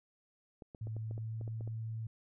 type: clicks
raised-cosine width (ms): 2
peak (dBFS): -35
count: 10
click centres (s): 0.622 / 0.748 / 0.871 / 0.966 / 1.111 / 1.179 / 1.412 / 1.478 / 1.609 / 1.676
type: tone with pitch glide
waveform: sine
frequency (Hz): 110 to 111.86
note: A2 to A2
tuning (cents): 0 to +29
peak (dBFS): -37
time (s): 0.81-2.07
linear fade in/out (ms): 5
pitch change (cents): +29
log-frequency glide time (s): 0.94-1.42
effects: none